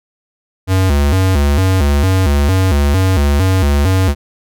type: tone with vibrato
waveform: square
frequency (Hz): 82.1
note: E2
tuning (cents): -6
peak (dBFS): -10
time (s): 0.67-4.15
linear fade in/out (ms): 50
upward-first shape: square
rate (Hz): 2.2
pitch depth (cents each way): 240
effects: none